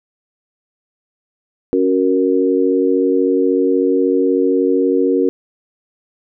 sine chord, F# major, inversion second, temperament equal, 277.2 / 370 / 466.2 Hz, C#4 / F#4 / A#4, 0 / 0 / 0 cents, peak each -16 dBFS, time 1.73-5.29 s, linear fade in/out 0 ms, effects none

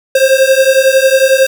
square beating tone pair, 526 / 537 Hz, C5 / C5, +9 / +45 cents, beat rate 11 Hz, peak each -10 dBFS, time 0.15-1.47 s, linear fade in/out 5 ms, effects none

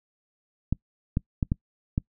clicks, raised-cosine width 5 ms, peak -11 dBFS, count 5, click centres 0.726 / 1.171 / 1.428 / 1.519 / 1.979 s, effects noise-tail reverb RT60 0.1 s tail -25 dB re dry

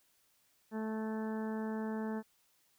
harmonic tone, 218.9 Hz, A3, 9 cents flat, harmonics 1 / 2 / 3 / 4 / 5 / 6 / 7 / 8, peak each -36 / -42 / -49 / -47 / -54 / -57 / -54 / -54 dBFS, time 0.71-2.23 s, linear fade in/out 50 ms, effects white hiss -72 dBFS RMS until 2.78 s

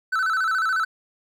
triangle tone with vibrato, 1413 Hz, F6, 20 cents sharp, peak -18 dBFS, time 0.12-0.85 s, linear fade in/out 10 ms, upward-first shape square, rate 14 Hz, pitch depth 120 cents each way, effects none

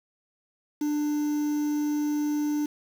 triangle tone with quantisation, 296.8 Hz, D4, 18 cents sharp, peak -22 dBFS, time 0.81-2.66 s, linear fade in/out 5 ms, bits 7, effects none

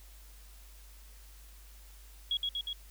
sine tone with echo, 3322 Hz, G#7, in tune, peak -28 dBFS, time 2.31-2.37 s, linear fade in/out 2 ms, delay 120 ms, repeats 3, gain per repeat -2 dB, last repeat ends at 2.73 s, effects added 50 Hz sine -51 dBFS peak until 2.9 s + white hiss -59 dBFS RMS until 2.9 s

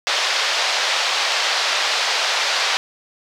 white band-pass noise, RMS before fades -20 dBFS, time 0.07-2.77 s, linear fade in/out 0 ms, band 540 to 5000 Hz, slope 24 dB/octave, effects none

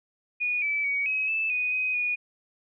sine tone with pitch steps, 2458 / 2307 / 2253 / 2546 / 2629 / 2486 / 2512 / 2457 Hz, D#7 / D7 / C#7 / D#7 / E7 / D#7 / D#7 / D#7, -22 / -31 / +28 / +39 / -5 / -2 / +16 / -22 cents, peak -24 dBFS, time 0.4-2.16 s, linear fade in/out 20 ms, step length 220 ms, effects none

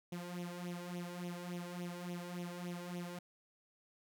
sawtooth tone with flanger, 176 Hz, F3, 14 cents sharp, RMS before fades -44 dBFS, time 0.12-3.19 s, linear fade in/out 5 ms, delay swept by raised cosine 0.31 to 2.11 ms, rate 3.5 Hz, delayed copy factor +0.75, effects none

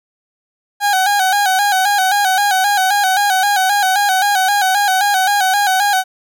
30% pulse tone with vibrato, 784 Hz, G5, in tune, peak -9 dBFS, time 0.8-6.04 s, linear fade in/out 50 ms, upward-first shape square, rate 3.8 Hz, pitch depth 71 cents each way, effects none

